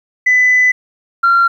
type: tone pair in turn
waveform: sine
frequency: 2001 / 1376.6 Hz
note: B6 / F6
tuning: +22 / -25 cents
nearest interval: tritone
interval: 647 cents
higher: first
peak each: -6 dBFS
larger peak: neither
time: 0.26-0.72 / 1.23-1.48 s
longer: first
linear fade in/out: 10 ms
effects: tanh soft clip ceiling -4 dBFS + 8-bit